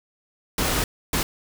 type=noise bursts at uneven times; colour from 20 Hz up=pink; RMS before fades=-23 dBFS; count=2; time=0.58-0.84 / 1.13-1.23 s; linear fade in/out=2 ms; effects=none